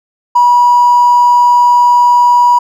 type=tone with hard clipping; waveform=triangle; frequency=970 Hz; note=B5; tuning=31 cents flat; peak=-4 dBFS; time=0.35-2.59 s; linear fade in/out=10 ms; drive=3 dB; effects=none